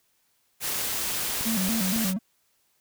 white noise, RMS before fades -29 dBFS, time 0.6-2.14 s, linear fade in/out 50 ms
click train, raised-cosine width 3 ms, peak -24 dBFS, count 3, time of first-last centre 1.41-1.962 s, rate 3.62 Hz
triangle tone with vibrato, 205.5 Hz, G#3, 18 cents flat, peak -23 dBFS, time 1.45-2.19 s, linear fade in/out 20 ms, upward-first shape square, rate 4.2 Hz, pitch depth 160 cents each way
effects white hiss -69 dBFS RMS until 2.8 s

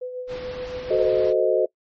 sine tone with tremolo, 502 Hz, B4, 28 cents sharp, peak -27 dBFS, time 0.01-1.1 s, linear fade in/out 10 ms, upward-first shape sine, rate 7 Hz, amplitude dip 45%
pink low-pass noise, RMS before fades -39 dBFS, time 0.27-1.34 s, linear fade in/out 50 ms, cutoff 4700 Hz, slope 24 dB/octave
sine chord, F# diminished seventh, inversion none, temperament equal with one note detuned, 370 / 440 / 517.8 / 622.3 Hz, F#4 / A4 / C5 / Eb5, 0 / 0 / -18 / 0 cents, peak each -22 dBFS, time 0.9-1.66 s, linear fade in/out 10 ms
effects noise-tail reverb RT60 0.1 s tail -21 dB re dry + MP3 32 kbps

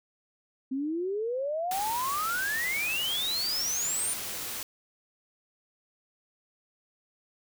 sine exponential sweep, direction up, 257.3 to 9440 Hz, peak -28 dBFS, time 0.71-4.14 s, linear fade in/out 10 ms
white noise, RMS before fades -36 dBFS, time 1.71-4.63 s, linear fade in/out 2 ms
effects none

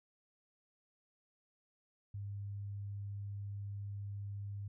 sine tone, 100.8 Hz, G2, 49 cents sharp, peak -40 dBFS, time 2.14-4.68 s, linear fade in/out 5 ms, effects none

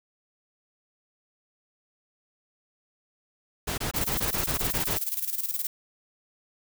pink noise bursts, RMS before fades -30 dBFS, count 10, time 3.67-4.977 s, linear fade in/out 10 ms, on 110 ms, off 23 ms
violet noise with tremolo, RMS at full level -28 dBFS, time 3.96-5.67 s, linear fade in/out 2 ms, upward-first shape square, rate 19 Hz, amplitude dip 70%
effects none

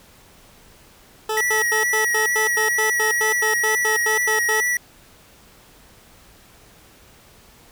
20% pulse tone bursts, 435.1 Hz, A4, 19 cents flat, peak -16 dBFS, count 16, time 1.29-4.605 s, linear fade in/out 5 ms, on 120 ms, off 93 ms
square tone with vibrato, 1925 Hz, B6, 45 cents flat, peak -19 dBFS, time 1.37-4.77 s, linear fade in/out 2 ms, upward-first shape sine, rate 2.2 Hz, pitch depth 26 cents each way
effects pink hiss -50 dBFS RMS until 7.71 s

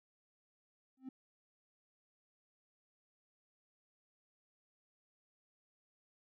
triangle tone with exponential growth, 261.6 Hz, C4, in tune, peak -37 dBFS, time 0.97-1.09 s, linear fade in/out 5 ms, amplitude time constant 25 ms, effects tanh soft clip ceiling -36 dBFS

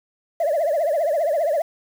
sine tone with vibrato, 622.3 Hz, D#5, in tune, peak -16 dBFS, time 0.4-1.62 s, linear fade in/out 5 ms, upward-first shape triangle, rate 15 Hz, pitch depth 210 cents each way, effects tanh soft clip ceiling -15 dBFS + 7-bit

